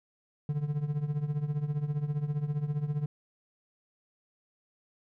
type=tone with tremolo; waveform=triangle; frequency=147.4 Hz; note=D3; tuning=7 cents sharp; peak=-23 dBFS; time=0.49-3.06 s; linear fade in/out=2 ms; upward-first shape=triangle; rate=15 Hz; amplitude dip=85%; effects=none